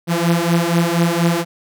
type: beating tone pair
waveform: sawtooth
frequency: 167.8 / 172 Hz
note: E3 / F3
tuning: +31 / -26 cents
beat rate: 4.2 Hz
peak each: -13 dBFS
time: 0.07-1.45 s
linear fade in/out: 50 ms
effects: none